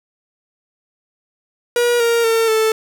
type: tone with pitch steps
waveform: 45% pulse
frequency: 480 / 466.3 / 453.1 / 440.2 Hz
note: B4 / A#4 / A#4 / A4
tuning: -49 / +1 / -49 / +1 cents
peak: -13 dBFS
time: 1.76-2.72 s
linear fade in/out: 2 ms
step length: 240 ms
effects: none